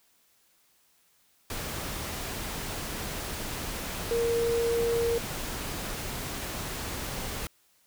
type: tone in noise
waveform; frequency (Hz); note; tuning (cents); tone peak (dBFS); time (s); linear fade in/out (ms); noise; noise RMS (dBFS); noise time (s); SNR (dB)
sine; 466.2; A#4; 0; -24; 4.11-5.18; 2; pink; -35; 1.5-7.47; +8
effects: white hiss -66 dBFS RMS until 7.86 s